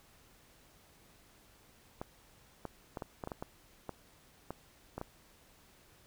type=clicks; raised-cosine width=1 ms; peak=-25 dBFS; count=12; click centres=2.015 / 2.653 / 2.972 / 3.022 / 3.238 / 3.274 / 3.318 / 3.425 / 3.893 / 4.506 / 4.98 / 5.014 s; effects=pink hiss -63 dBFS RMS until 6.06 s